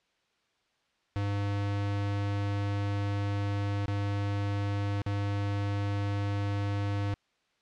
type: tone with dropouts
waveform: square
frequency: 101 Hz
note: G#2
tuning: 48 cents flat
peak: -29 dBFS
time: 1.16-7.14 s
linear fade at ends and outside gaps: 0 ms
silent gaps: 3.858-3.881 / 5.018-5.063 s
effects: white hiss -72 dBFS RMS until 7.61 s + low-pass 4000 Hz 12 dB/octave